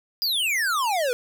square exponential sweep, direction down, 5010 to 468.8 Hz, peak -22 dBFS, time 0.22-1.13 s, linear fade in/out 0 ms, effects none

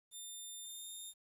10% pulse tone with pitch glide, 3600 to 3648 Hz, A7 to A#7, +39 to -38 cents, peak -39 dBFS, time 0.11-1.14 s, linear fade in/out 50 ms, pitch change +23 cents, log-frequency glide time 0.63-0.87 s, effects resampled to 32000 Hz + 12-bit

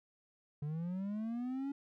triangle linear sweep, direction up, 143.4 to 282.8 Hz, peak -34 dBFS, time 0.62-1.72 s, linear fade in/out 5 ms, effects none

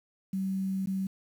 sine tone with dropouts, 191.5 Hz, G3, 40 cents flat, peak -28 dBFS, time 0.33-1.07 s, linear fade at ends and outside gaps 5 ms, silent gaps 0.86-0.871 s, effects 9-bit

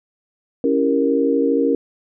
sine chord, C# diminished seventh, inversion none, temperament equal, 277.2 / 329.6 / 392 / 466.2 Hz, C#4 / E4 / G4 / Bb4, 0 / 0 / 0 / 0 cents, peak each -18 / -23 / -24 / -18 dBFS, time 0.64-1.75 s, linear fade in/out 2 ms, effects none

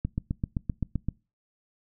click train, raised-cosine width 5 ms, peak -15 dBFS, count 9, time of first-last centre 0.05-1.086 s, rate 7.72 Hz, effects noise-tail reverb RT60 0.3 s tail -24 dB re dry

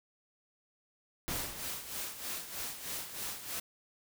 pink noise with exponential decay, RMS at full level -36 dBFS, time 1.28-2.16 s, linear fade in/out 0 ms, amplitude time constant 190 ms
white noise with tremolo, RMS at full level -38 dBFS, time 1.3-3.6 s, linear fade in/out 5 ms, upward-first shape sine, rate 3.2 Hz, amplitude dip 65%
effects none

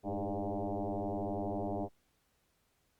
sine tone with frequency modulation, 196 Hz, G3, in tune, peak -33 dBFS, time 0.03-1.89 s, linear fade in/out 50 ms, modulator 101 Hz, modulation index 5.9, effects pink hiss -75 dBFS RMS until 2.99 s + Opus 48 kbps

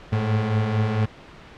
35% pulse beating tone pair, 104.9 / 109.3 Hz, G#2 / A2, +18 / -11 cents, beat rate 4.4 Hz, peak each -25 / -19 dBFS, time 0.12-1.06 s, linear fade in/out 10 ms, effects pink hiss -44 dBFS RMS until 1.57 s + low-pass 3000 Hz 12 dB/octave

